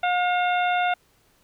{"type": "harmonic tone with a mistuned harmonic", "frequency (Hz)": 716, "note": "F5", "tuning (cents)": 43, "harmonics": [1, 2, 3, 4, 5], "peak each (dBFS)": [-21, -27, -31, -33, -35], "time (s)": [0.03, 0.94], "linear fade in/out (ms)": 5, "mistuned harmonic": 4, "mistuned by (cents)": -76, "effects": ["pink hiss -62 dBFS RMS until 1.43 s"]}